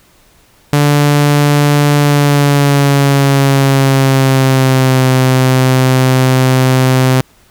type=tone with pitch glide; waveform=sawtooth; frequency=145.6 to 129.71 Hz; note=D3 to C3; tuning=-15 to -15 cents; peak=-3 dBFS; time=0.73-7.21 s; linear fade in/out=0 ms; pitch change=-200 cents; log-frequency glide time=1.97-5.06 s; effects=pink hiss -48 dBFS RMS until 7.5 s